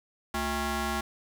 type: ring-modulated tone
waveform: 15% pulse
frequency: 290 Hz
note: D4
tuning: 22 cents flat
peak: -19 dBFS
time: 0.34-1.01 s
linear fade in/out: 5 ms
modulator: 513 Hz
effects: none